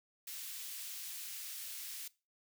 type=high-pass noise; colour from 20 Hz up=white; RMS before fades=-45 dBFS; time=0.27-2.08 s; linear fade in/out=5 ms; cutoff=2300 Hz; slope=12 dB/octave; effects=noise-tail reverb RT60 0.3 s tail -21 dB re dry